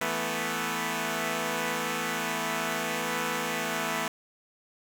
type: chord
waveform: 5% pulse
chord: E suspended fourth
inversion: none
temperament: equal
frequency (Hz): 164.81 / 220 / 246.9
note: E3 / A3 / B3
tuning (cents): 0 / 0 / 0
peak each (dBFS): -23 / -21 / -21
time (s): 0.01-4.08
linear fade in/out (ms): 2
effects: none